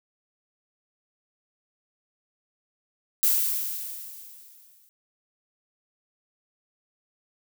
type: noise with exponential decay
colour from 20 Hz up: violet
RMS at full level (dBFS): -20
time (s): 3.23-4.89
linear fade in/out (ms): 0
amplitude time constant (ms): 360
effects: none